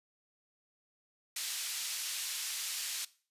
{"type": "band-pass noise", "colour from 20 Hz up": "pink", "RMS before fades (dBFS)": -38, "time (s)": [1.36, 3.05], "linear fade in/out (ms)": 5, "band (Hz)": [3300, 13000], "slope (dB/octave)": 12, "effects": ["noise-tail reverb RT60 0.4 s tail -19 dB re dry", "resampled to 32000 Hz"]}